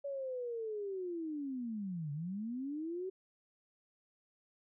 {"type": "linear two-way sweep", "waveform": "sine", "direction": "down then up", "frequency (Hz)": [569, 140.6, 384.2], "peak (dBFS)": -37, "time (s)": [0.04, 3.1], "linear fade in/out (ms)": 10, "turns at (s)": 2.12, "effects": []}